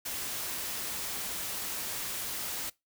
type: noise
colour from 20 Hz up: white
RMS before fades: -36 dBFS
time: 0.05-2.7 s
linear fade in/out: 10 ms
effects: noise-tail reverb RT60 0.2 s tail -22 dB re dry